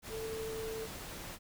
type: tone in noise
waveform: sine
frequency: 443.7 Hz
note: A4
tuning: 14 cents sharp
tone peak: -38 dBFS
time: 0.09-0.88 s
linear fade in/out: 50 ms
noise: pink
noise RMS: -45 dBFS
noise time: 0.02-1.39 s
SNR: +4 dB
effects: none